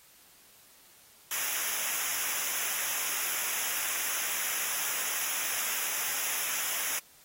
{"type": "noise with comb filter", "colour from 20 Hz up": "white", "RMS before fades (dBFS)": -32, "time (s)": [1.31, 6.99], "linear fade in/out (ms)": 2, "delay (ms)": 0.23, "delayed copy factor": -0.85, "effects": ["white hiss -58 dBFS RMS until 7.24 s", "AAC 48 kbps"]}